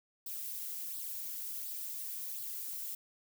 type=noise with flanger; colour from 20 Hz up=violet; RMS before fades=-41 dBFS; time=0.26-2.95 s; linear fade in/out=5 ms; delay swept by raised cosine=0.22 to 2.82 ms; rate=1.4 Hz; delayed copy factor=+0.5; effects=none